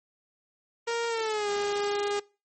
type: tone with pitch glide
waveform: sawtooth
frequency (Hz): 466.2 to 408.2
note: A#4 to G#4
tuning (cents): 0 to -30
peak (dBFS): -23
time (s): 0.87-2.2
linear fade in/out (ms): 10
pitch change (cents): -230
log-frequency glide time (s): 1.08-1.49
effects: noise-tail reverb RT60 0.3 s tail -21 dB re dry + MP3 32 kbps